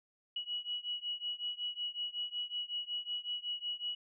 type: beating tone pair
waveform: sine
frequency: 2922 / 2927.4 Hz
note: F#7 / F#7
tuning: -22 / -19 cents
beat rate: 5.4 Hz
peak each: -39 / -40 dBFS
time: 0.36-3.95 s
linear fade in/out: 5 ms
effects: none